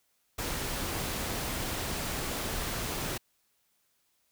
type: noise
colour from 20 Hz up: pink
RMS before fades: -34 dBFS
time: 0.38-3.18 s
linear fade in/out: 10 ms
effects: white hiss -73 dBFS RMS until 4.31 s